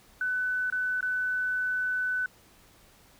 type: tone with dropouts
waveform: sine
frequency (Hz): 1500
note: F#6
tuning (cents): +23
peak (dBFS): -26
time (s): 0.21-2.26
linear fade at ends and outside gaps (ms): 2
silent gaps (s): 0.701-0.724 / 1.008-1.027
effects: pink hiss -58 dBFS RMS until 3.19 s